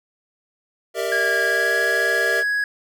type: chord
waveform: square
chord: E half-diminished seventh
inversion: first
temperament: equal with one note detuned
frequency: 392 / 466.2 / 597.3 / 659.3 Hz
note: G4 / Bb4 / D5 / E5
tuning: 0 / 0 / +29 / 0 cents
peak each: -29 / -27 / -29 / -28 dBFS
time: 0.94-2.44 s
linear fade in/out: 50 ms
type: tone with pitch glide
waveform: triangle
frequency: 1637 to 1666.6 Hz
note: G#6 to G#6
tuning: -25 to +6 cents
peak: -17 dBFS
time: 1.12-2.64 s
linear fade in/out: 2 ms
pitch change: +31 cents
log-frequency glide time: 1.44-1.73 s
effects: none